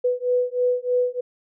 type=beating tone pair; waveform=sine; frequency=493.9 / 497.1 Hz; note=B4 / B4; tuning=0 / +11 cents; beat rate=3.2 Hz; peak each=-22 dBFS; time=0.04-1.21 s; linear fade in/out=10 ms; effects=none